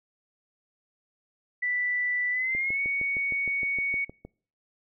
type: tone with pitch glide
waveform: sine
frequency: 1975.5 to 2230 Hz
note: B6 to C#7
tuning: 0 to +10 cents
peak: -25 dBFS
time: 1.62-4.05 s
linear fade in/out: 10 ms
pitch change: +210 cents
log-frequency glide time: 2.31-2.81 s
type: click train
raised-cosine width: 2 ms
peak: -27 dBFS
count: 12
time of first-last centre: 2.55-4.25 s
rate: 6.47 Hz
effects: noise-tail reverb RT60 0.5 s tail -26 dB re dry